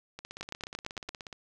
two click trains, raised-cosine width 0.2 ms, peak -18 / -24 dBFS, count 7 / 20, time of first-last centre 0.41-1.091 / 0.19-1.328 s, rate 8.81 / 16.7 Hz, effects none

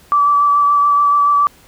sine tone with vibrato, 1156 Hz, D6, 28 cents flat, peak -9 dBFS, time 0.12-1.47 s, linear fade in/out 0 ms, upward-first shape sine, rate 7 Hz, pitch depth 15 cents each way, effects pink hiss -47 dBFS RMS until 1.67 s

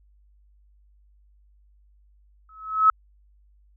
sine tone with exponential growth, 1290 Hz, E6, 38 cents flat, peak -10 dBFS, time 2.49-2.9 s, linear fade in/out 2 ms, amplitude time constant 87 ms, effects added 50 Hz sine -55 dBFS peak until 3.76 s

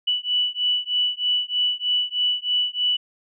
sine beating tone pair, 2960 / 2963.2 Hz, F#7 / F#7, 0 / +2 cents, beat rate 3.2 Hz, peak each -23 dBFS, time 0.07-2.97 s, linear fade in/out 10 ms, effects none

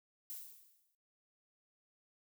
violet noise with exponential decay, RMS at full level -43 dBFS, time 0.3-0.95 s, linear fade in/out 0 ms, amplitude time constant 140 ms, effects noise-tail reverb RT60 0.7 s tail -26 dB re dry

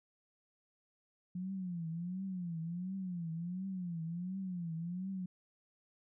sine tone with vibrato, 176.9 Hz, F3, 23 cents sharp, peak -37 dBFS, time 1.35-5.26 s, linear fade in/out 5 ms, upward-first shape triangle, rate 1.4 Hz, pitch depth 170 cents each way, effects none

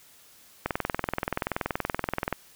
click train, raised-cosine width 0.5 ms, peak -11 dBFS, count 36, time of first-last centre 0.66-2.327 s, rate 21 Hz, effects white hiss -55 dBFS RMS until 2.55 s

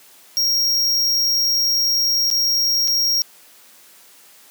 square tone with dropouts, 5590 Hz, F8, 1 cent sharp, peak -16 dBFS, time 0.37-3.22 s, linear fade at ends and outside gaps 0 ms, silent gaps 2.302-2.313 / 2.876-2.88 s, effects white hiss -48 dBFS RMS until 4.5 s + high-pass 200 Hz 12 dB/octave

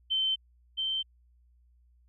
sine tone pair in turn, 3089 / 3112 Hz, G7 / G7, -26 / -13 cents, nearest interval unison, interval 13 cents, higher second, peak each -25 / -28 dBFS, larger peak first, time 0.1-0.36 / 0.77-1.03 s, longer neither, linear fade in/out 20 ms, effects added 60 Hz sine -60 dBFS peak until 2.08 s

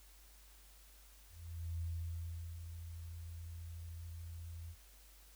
sine tone with ADSR envelope, 83.8 Hz, E2, 29 cents sharp, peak -37 dBFS, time 1.28-4.76 s, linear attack 520 ms, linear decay 780 ms, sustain -8 dB, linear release 60 ms, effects added 50 Hz sine -60 dBFS peak until 5.35 s + white hiss -64 dBFS RMS until 5.35 s

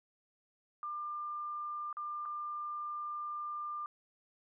sine tone with dropouts, 1196 Hz, D6, 31 cents sharp, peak -37 dBFS, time 0.83-3.86 s, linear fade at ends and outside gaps 1 ms, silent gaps 1.928-1.969 / 2.254-2.258 s, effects none

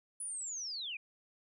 sine linear sweep, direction down, 10050 to 2349 Hz, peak -38 dBFS, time 0.2-0.97 s, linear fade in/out 5 ms, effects none

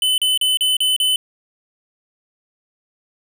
square tone bursts, 3023 Hz, F#7, 36 cents sharp, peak -15 dBFS, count 6, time 0.02-1.16 s, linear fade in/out 2 ms, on 160 ms, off 36 ms, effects none

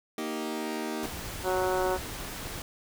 sawtooth chord, Eb major, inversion second, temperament equal with one note detuned, 233.1 / 311.1 / 388.8 Hz, Bb3 / Eb4 / G4, 0 / 0 / -14 cents, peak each -32 / -31 / -33 dBFS, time 0.18-1.06 s, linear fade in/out 2 ms
pink noise, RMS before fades -38 dBFS, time 1.03-2.62 s, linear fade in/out 2 ms
harmonic tone, 185 Hz, F#3, in tune, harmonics 2 / 3 / 4 / 5 / 6 / 7 / 8, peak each -29 / -31 / -33 / -34 / -39 / -40 / -38 dBFS, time 1.43-1.99 s, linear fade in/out 50 ms
effects none

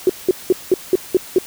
sine tone bursts, 370 Hz, F#4, in tune, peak -8 dBFS, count 7, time 0.07-1.385 s, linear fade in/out 2 ms, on 25 ms, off 190 ms, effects white hiss -36 dBFS RMS until 1.46 s

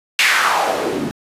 white noise with band-pass filter sweep, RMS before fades -17 dBFS, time 0.19-1.11 s, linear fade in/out 0 ms, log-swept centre 2500 to 210 Hz, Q 2.6, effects resampled to 32000 Hz

